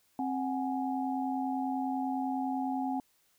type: tone cluster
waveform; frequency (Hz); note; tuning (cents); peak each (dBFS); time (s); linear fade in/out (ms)
sine; 264.5 / 742 / 832; C4 / F#5 / G#5; +19 / +5 / +3; -32 / -36 / -37; 0.19-3; 2
effects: white hiss -70 dBFS RMS until 3.38 s